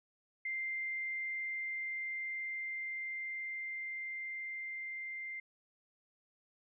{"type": "tone with level ramp", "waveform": "sine", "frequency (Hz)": 2093, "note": "C7", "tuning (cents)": 0, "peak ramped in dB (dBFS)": [-35, -40], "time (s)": [0.45, 5.4], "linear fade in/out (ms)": 5, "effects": []}